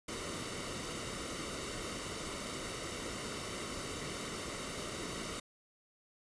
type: noise with comb filter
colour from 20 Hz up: pink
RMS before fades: -41 dBFS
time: 0.08-5.4 s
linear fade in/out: 5 ms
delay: 1.2 ms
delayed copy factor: -0.6
effects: resampled to 22050 Hz